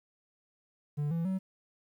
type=tone with pitch steps; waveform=triangle; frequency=146.83 / 166.73 / 189.32 Hz; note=D3 / E3 / F#3; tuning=0 / +20 / +40 cents; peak=-27 dBFS; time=0.97-1.39 s; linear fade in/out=20 ms; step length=140 ms; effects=11-bit